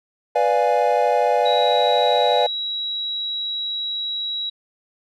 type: chord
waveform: triangle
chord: B diminished seventh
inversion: none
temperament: equal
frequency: 493.9 / 587.3 / 698.5 / 830.6 Hz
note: B4 / D5 / F5 / Ab5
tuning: 0 / 0 / 0 / 0 cents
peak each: -19 dBFS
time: 0.35-2.47 s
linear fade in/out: 10 ms
type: tone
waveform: sine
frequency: 3876 Hz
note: B7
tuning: 33 cents flat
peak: -23 dBFS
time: 1.45-4.5 s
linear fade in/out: 10 ms
effects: none

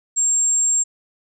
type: tone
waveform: sine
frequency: 7459 Hz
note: A#8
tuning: in tune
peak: -15 dBFS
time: 0.16-0.84 s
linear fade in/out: 20 ms
effects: none

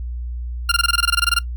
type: tone bursts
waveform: 20% pulse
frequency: 1396.9 Hz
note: F6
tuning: in tune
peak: -8 dBFS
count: 15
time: 0.69-1.39 s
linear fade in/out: 5 ms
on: 28 ms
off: 20 ms
effects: noise-tail reverb RT60 0.1 s tail -21 dB re dry + added 60 Hz sine -24 dBFS peak until 1.56 s

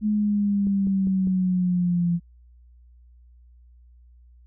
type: exponential sweep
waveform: sine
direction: down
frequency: 213.1 to 170.6 Hz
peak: -19 dBFS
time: 0.01-2.2 s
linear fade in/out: 50 ms
type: click train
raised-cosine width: 3 ms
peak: -24 dBFS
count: 4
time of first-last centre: 0.67-1.272 s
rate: 4.98 Hz
effects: added 60 Hz sine -49 dBFS peak until 4.46 s

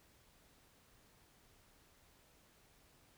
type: silence
effects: pink hiss -68 dBFS RMS until 3.17 s

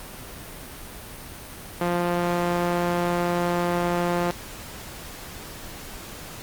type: tone with band-pass filter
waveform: sawtooth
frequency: 174.61 Hz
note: F3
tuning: in tune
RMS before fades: -24 dBFS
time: 1.81-4.31 s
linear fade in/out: 0 ms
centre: 750 Hz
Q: 0.66
effects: pink hiss -39 dBFS RMS until 6.42 s + Opus 32 kbps

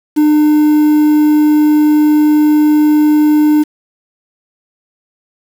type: tone with quantisation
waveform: triangle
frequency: 301.7 Hz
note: D4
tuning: 47 cents sharp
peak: -4 dBFS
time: 0.16-3.64 s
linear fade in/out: 20 ms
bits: 5
effects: none

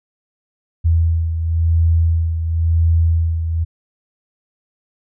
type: beating tone pair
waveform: sine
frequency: 82.41 / 83.37 Hz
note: E2 / E2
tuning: 0 / +20 cents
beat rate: 0.96 Hz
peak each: -13 / -21 dBFS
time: 0.84-3.65 s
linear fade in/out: 20 ms
effects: none

